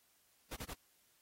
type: noise bursts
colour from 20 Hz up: pink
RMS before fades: -45 dBFS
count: 3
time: 0.51-0.738 s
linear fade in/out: 10 ms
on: 54 ms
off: 33 ms
effects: white hiss -72 dBFS RMS until 1.21 s + AAC 48 kbps